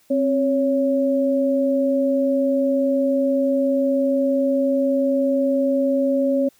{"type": "tone pair together", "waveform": "sine", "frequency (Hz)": [265.8, 557.4], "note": ["C4", "C#5"], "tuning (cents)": [27, 9], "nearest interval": "octave + minor second", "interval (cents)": 1282, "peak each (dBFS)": -19, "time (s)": [0.1, 6.49], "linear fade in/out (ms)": 10, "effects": ["white hiss -58 dBFS RMS until 6.59 s"]}